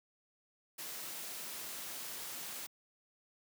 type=noise; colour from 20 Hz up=white; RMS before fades=-44 dBFS; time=0.78-2.67 s; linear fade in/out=10 ms; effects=high-pass 150 Hz 12 dB/octave